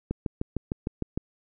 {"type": "click train", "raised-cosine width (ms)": 3, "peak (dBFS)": -15, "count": 8, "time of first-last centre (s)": [0.11, 1.175], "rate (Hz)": 6.57, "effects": []}